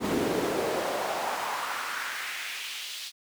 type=noise with high-pass filter sweep; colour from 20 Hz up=brown; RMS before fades=-31 dBFS; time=0-3.12 s; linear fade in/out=50 ms; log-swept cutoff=250 to 3900 Hz; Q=1.9; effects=none